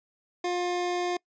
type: tone pair together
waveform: square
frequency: 354.4 / 711 Hz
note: F4 / F5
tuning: +25 / +31 cents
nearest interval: octave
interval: 1206 cents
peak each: -29 / -32 dBFS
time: 0.44-1.17 s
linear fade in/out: 5 ms
effects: noise-tail reverb RT60 0.1 s tail -25 dB re dry + resampled to 16000 Hz